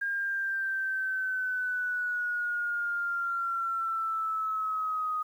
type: linear sweep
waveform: sine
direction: down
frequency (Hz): 1615 to 1244.5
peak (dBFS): -28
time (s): 0.01-5.23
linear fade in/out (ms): 10
effects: 10-bit